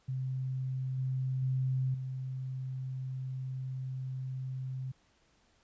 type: tone with level steps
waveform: sine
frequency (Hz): 130.5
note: C3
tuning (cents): -4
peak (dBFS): -32 / -30 / -28 / -35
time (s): 0.08-4.92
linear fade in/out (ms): 10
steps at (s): 0.98 / 1.42 / 1.94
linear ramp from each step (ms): 5
effects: pink hiss -69 dBFS RMS until 5.63 s + resampled to 16000 Hz